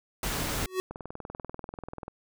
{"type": "noise", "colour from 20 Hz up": "pink", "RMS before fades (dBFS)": -31, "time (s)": [0.23, 0.66], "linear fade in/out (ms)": 2}
{"type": "tone with exponential growth", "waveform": "square", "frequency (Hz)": 372.9, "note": "F#4", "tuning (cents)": 14, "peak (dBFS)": -24, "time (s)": [0.64, 0.8], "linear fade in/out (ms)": 0, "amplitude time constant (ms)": 34}
{"type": "click train", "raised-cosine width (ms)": 1, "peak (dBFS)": -24, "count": 25, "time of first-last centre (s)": [0.91, 2.081], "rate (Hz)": 20.5}
{"effects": []}